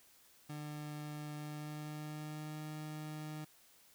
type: tone with pitch glide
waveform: 30% pulse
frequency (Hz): 149.6 to 153.27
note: D3 to D#3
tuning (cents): +32 to -26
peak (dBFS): -40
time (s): 0.49-3.45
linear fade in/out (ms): 10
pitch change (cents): +42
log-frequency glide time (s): 1.33-2.61
effects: white hiss -65 dBFS RMS until 3.94 s